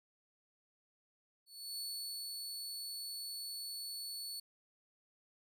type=tone with ADSR envelope; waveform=sawtooth; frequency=4435 Hz; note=C#8; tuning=in tune; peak=-37 dBFS; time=1.46-4.4 s; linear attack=320 ms; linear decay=500 ms; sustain=-2 dB; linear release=5 ms; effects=none